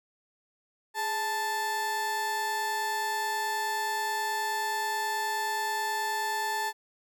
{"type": "tone pair together", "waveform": "30% pulse", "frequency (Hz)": [415.3, 880], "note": ["G#4", "A5"], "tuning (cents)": [0, 0], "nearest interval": "octave + minor second", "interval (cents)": 1300, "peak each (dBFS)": [-37, -26], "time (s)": [0.94, 6.73], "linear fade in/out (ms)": 50, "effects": []}